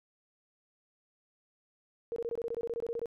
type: tone bursts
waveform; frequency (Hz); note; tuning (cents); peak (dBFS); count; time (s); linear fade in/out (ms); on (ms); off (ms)
sine; 466.2; A#4; 0; -32; 15; 2.12-3.058; 0; 42; 22
effects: none